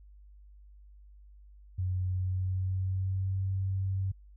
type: tone with pitch glide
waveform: sine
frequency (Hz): 92 to 95.85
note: F#2 to G2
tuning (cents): -9 to -38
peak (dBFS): -28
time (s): 1.78-4.12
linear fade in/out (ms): 10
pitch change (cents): +71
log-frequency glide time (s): 2.06-3.42
effects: added 50 Hz sine -51 dBFS peak until 4.36 s